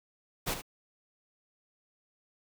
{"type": "noise with echo", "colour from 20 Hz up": "pink", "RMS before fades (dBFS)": -32, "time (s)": [0.46, 0.55], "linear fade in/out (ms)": 20, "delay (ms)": 71, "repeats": 1, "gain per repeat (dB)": -9, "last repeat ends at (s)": 0.621, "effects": []}